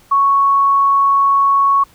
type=tone; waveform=sine; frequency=1109 Hz; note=C#6; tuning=in tune; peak=-9 dBFS; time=0.11-1.84 s; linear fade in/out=10 ms; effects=pink hiss -49 dBFS RMS until 1.94 s